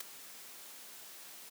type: noise with ADSR envelope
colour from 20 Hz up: white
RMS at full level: -37 dBFS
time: 0-1.5 s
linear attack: 6 ms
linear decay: 8 ms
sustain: -14 dB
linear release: 18 ms
effects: high-pass 200 Hz 12 dB/octave